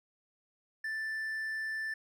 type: tone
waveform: triangle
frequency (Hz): 1765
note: A6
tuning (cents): +5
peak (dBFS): -32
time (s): 0.84-1.94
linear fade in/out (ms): 5
effects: none